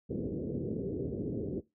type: low-pass noise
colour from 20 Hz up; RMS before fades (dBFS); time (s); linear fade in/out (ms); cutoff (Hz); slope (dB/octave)
white; -35; 0.09-1.61; 20; 460; 48
effects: noise-tail reverb RT60 0.2 s tail -19 dB re dry + high-pass 80 Hz 12 dB/octave